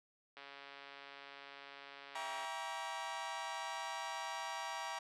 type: click train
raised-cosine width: 0.3 ms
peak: -35 dBFS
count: 292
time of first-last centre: 0.37-2.449 s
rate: 140 Hz
type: chord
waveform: sawtooth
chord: E diminished seventh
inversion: none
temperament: just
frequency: 659.3 / 791.1 / 949.3 / 1139.2 Hz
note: E5 / G5 / Bb5 / Db6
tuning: 0 / +16 / +31 / +47 cents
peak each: -45 / -42 / -40 / -44 dBFS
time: 2.15-4.99 s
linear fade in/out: 5 ms
effects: high-pass 400 Hz 12 dB/octave + low-pass 7000 Hz 12 dB/octave